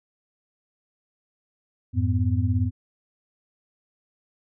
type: tone cluster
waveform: sine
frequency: 88.9 / 106.2 / 251.1 Hz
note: F2 / G#2 / B3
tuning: +31 / +39 / +29 cents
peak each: -23 / -23 / -28 dBFS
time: 1.93-2.71 s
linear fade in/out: 50 ms
effects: none